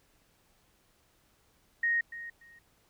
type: tone with echo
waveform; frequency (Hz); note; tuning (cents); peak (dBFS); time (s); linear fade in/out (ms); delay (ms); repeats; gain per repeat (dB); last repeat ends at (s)
sine; 1866; A#6; +1; -25; 1.83-2.01; 5; 290; 2; -14; 2.59
effects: pink hiss -68 dBFS RMS until 2.89 s